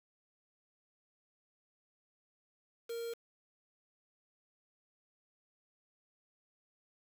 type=tone with quantisation; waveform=triangle; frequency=464.8 Hz; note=A#4; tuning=5 cents flat; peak=-36 dBFS; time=2.89-3.14 s; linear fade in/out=10 ms; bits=8; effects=none